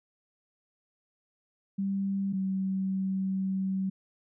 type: tone pair in turn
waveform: sine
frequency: 196 / 191.08 Hz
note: G3 / G3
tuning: 0 / -44 cents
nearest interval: unison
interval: 44 cents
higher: first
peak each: -27 dBFS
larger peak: neither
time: 1.78-2.33 / 2.33-3.9 s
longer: second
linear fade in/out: 10 ms
effects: none